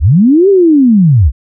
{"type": "linear two-way sweep", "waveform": "sine", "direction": "up then down", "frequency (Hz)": [53.7, 406.1, 53.7], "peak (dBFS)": -3, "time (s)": [0, 1.32], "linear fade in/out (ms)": 50, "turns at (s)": 0.49, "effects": []}